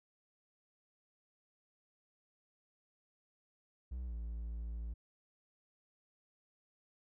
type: tone with pitch glide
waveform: triangle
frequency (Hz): 62.3 to 56.8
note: B1 to A#1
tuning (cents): +16 to -44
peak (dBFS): -37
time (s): 3.91-4.94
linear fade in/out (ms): 10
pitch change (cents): -160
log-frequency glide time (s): 4.05-4.14
effects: none